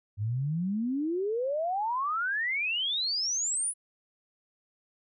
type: exponential sweep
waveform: sine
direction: up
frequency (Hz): 98.7 to 10230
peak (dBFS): -27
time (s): 0.17-3.74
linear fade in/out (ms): 50
effects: none